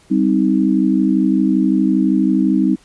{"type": "chord", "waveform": "sine", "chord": "C minor", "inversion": "second", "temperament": "just", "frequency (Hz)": [196.22, 261.6, 314], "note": ["G3", "C4", "Eb4"], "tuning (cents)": [2, 0, 16], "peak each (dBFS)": -16, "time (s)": [0.1, 2.76], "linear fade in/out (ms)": 20, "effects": ["pink hiss -51 dBFS RMS until 2.84 s", "resampled to 24000 Hz"]}